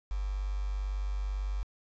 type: tone with quantisation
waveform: sine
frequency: 49 Hz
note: G1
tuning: in tune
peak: -30 dBFS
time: 0.11-1.63 s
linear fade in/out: 0 ms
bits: 8
effects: resampled to 16000 Hz